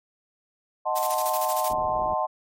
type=chord; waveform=sine; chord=D# diminished seventh; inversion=none; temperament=equal; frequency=622.3 / 740 / 880 / 1046.5 Hz; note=D#5 / F#5 / A5 / C6; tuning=0 / 0 / 0 / 0 cents; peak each=-28 dBFS; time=0.85-2.27 s; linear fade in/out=20 ms
type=noise with tremolo; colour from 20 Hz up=blue; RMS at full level=-29 dBFS; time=0.95-1.73 s; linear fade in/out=20 ms; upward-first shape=square; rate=13 Hz; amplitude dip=60%
type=low-pass noise; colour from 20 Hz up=pink; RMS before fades=-39 dBFS; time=1.7-2.14 s; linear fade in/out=2 ms; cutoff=780 Hz; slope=48 dB/octave
effects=MP3 64 kbps